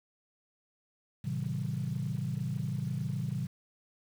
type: chord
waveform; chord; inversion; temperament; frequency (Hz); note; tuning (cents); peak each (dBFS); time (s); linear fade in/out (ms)
sine; A diminished seventh; none; just; 110 / 132 / 158.4 / 190.08; A2 / C3 / Eb3 / Gb3; 0 / +16 / +31 / +47; -38 / -34 / -36 / -38; 1.24-3.47; 10
effects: tanh soft clip ceiling -23 dBFS + 9-bit